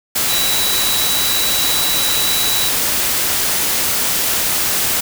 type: tone in noise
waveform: sine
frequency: 3922 Hz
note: B7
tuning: 13 cents flat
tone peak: -19 dBFS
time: 0.29-2.69 s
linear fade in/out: 10 ms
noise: white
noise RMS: -17 dBFS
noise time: 0.15-5.01 s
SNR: -5 dB
effects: none